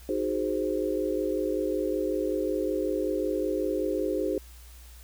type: chord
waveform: sine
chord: Ab dominant seventh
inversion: second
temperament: equal with one note detuned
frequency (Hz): 310.1 / 370 / 415.3 / 523.3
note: Eb4 / Gb4 / Ab4 / C5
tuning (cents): -6 / 0 / 0 / 0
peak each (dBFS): -31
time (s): 0.09-4.38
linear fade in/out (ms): 2
effects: added 60 Hz sine -46 dBFS peak until 5.03 s + white hiss -54 dBFS RMS until 5.03 s